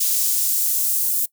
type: noise with high-pass filter sweep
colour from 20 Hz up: white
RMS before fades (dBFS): -20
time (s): 0-1.26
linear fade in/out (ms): 10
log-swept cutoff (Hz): 5700 to 9700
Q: 0.79
effects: noise-tail reverb RT60 0.1 s tail -21 dB re dry